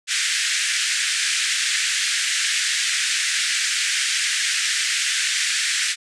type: band-pass noise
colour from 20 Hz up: pink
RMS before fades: -22 dBFS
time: 0.07-5.96 s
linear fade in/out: 50 ms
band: 1600 to 9100 Hz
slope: 48 dB/octave
effects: none